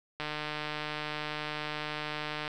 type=click train; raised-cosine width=0.3 ms; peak=-19 dBFS; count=345; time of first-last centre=0.2-2.478 s; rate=151 Hz; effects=none